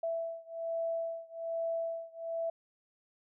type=beating tone pair; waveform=sine; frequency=662 / 663.2 Hz; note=E5 / E5; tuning=+7 / +10 cents; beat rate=1.2 Hz; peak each=-36 / -37 dBFS; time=0.03-2.5 s; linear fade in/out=5 ms; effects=none